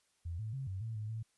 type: tone with pitch steps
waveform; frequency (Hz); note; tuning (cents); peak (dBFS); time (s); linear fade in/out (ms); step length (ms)
sine; 84.7 / 109.3 / 134.4 / 95.1 / 112.8 / 107 / 111.7; E2 / A2 / C3 / F#2 / A2 / A2 / A2; +48 / -11 / +47 / +48 / +44 / -48 / +27; -37; 0.25-1.23; 10; 140
effects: white hiss -75 dBFS RMS until 1.37 s + resampled to 24000 Hz